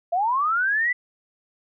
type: linear sweep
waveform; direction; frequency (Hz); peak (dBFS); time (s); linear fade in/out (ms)
sine; up; 659.3 to 2009; -19; 0.12-0.93; 10
effects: none